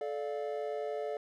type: chord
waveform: triangle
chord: D minor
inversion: second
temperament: equal with one note detuned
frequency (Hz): 434.2 / 587.3 / 698.5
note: A4 / D5 / F5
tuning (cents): -23 / 0 / 0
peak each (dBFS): -35 / -36 / -39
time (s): 0.01-1.17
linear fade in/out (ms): 2
effects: none